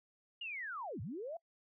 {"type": "linear two-way sweep", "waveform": "sine", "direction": "down then up", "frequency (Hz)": [2900, 84.1, 699], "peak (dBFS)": -40, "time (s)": [0.41, 1.37], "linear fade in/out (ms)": 5, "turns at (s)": 1.01, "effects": ["noise-tail reverb RT60 0.1 s tail -26 dB re dry"]}